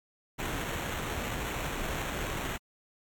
pink noise with sample-and-hold, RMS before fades -34 dBFS, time 0.38-2.58 s, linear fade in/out 20 ms, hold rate 4900 Hz, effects MP3 96 kbps

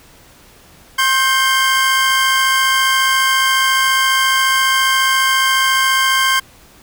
25% pulse tone pair together, 1063.5 / 1568 Hz, C6 / G6, +28 / 0 cents, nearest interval perfect fifth, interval 672 cents, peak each -11 dBFS, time 0.98-6.4 s, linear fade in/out 10 ms, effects pink hiss -45 dBFS RMS until 6.82 s

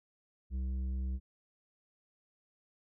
sine tone with tanh clipping, 64.6 Hz, C2, 21 cents flat, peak -34 dBFS, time 0.5-1.2 s, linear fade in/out 50 ms, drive 8 dB, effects none

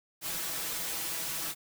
white noise with comb filter, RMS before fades -35 dBFS, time 0.21-1.55 s, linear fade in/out 50 ms, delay 6.1 ms, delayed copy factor +0.8, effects none

